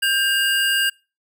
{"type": "tone pair together", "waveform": "square", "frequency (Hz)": [1592, 2837], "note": ["G6", "F7"], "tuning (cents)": [26, 27], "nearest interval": "minor seventh", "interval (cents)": 1001, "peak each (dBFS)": [-20, -21], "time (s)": [0.02, 0.9], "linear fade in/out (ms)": 10, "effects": ["noise-tail reverb RT60 0.3 s tail -25 dB re dry"]}